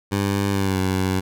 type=tone with pitch glide; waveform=15% pulse; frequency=99.6 to 94.01 Hz; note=G2 to F#2; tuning=+28 to +28 cents; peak=-13 dBFS; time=0.11-1.21 s; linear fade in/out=20 ms; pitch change=-100 cents; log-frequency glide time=0.52-0.78 s; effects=none